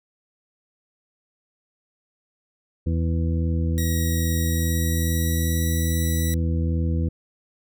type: harmonic tone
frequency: 82.41 Hz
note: E2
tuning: in tune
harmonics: 1 / 2 / 3 / 4 / 6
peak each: -21 / -27 / -31 / -33 / -37 dBFS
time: 2.86-7.09 s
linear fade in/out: 10 ms
type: tone with pitch glide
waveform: 5% pulse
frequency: 1905 to 1950.7 Hz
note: A#6 to B6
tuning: +37 to -22 cents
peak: -19 dBFS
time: 3.78-6.34 s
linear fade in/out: 0 ms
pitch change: +41 cents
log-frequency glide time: 4.39-6 s
effects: none